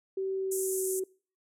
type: tone with pitch glide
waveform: sine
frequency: 383.9 to 377.7 Hz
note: G4 to F#4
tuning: -36 to +36 cents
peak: -29 dBFS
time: 0.17-1.04 s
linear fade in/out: 5 ms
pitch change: -28 cents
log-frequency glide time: 0.35-0.87 s
type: band-pass noise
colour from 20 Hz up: white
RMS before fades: -36 dBFS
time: 0.51-1 s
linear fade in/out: 10 ms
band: 6700 to 12000 Hz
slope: 48 dB/octave
effects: noise-tail reverb RT60 0.4 s tail -24 dB re dry